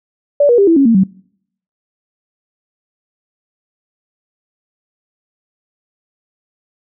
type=tone with pitch steps; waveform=sine; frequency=577 / 479.6 / 398.7 / 331.4 / 275.5 / 229 / 190.34 Hz; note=D5 / A#4 / G4 / E4 / C#4 / A#3 / F#3; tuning=-31 / +49 / +29 / +9 / -11 / -31 / +49 cents; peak=-6 dBFS; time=0.4-1.037 s; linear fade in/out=5 ms; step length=91 ms; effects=noise-tail reverb RT60 0.7 s tail -26 dB re dry